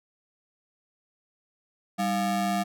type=ring-modulated tone; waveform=square; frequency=253.9 Hz; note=B3; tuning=48 cents sharp; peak=-22 dBFS; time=1.98-2.64 s; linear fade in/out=20 ms; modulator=450 Hz; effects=none